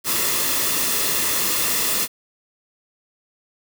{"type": "noise with comb filter", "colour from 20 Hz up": "white", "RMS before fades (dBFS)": -21, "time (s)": [0.04, 2.08], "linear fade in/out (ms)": 50, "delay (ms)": 1.3, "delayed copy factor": -0.5, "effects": []}